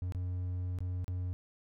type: tone with dropouts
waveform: triangle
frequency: 90.4 Hz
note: F#2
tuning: 40 cents flat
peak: -31 dBFS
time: 0.02-1.33 s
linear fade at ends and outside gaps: 0 ms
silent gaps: 0.122-0.148 / 0.787-0.805 / 1.044-1.08 s
effects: none